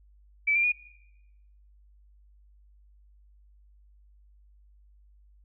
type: tone with pitch steps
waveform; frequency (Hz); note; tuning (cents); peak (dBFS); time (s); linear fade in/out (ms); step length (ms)
sine; 2308 / 2378 / 2451; D7 / D7 / D#7; -31 / +21 / -27; -21; 0.47-0.722; 10; 84
effects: noise-tail reverb RT60 1.0 s tail -23 dB re dry + added 50 Hz sine -55 dBFS peak until 5.44 s